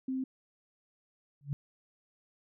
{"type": "tone", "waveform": "sine", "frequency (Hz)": 261.6, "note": "C4", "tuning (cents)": 0, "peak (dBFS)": -31, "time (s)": [0.08, 0.24], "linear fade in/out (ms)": 5}
{"type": "tone with exponential growth", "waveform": "sine", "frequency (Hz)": 141.9, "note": "C#3", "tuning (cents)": 41, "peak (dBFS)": -26, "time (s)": [1.41, 1.53], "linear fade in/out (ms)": 0, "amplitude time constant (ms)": 26}
{"effects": []}